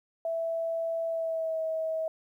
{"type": "tone with pitch glide", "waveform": "sine", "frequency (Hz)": [660, 641.6], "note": ["E5", "E5"], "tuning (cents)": [2, -47], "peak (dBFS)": -28, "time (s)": [0.25, 2.08], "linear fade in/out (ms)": 2, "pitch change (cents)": -49, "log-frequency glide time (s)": [1.07, 1.61], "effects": ["11-bit"]}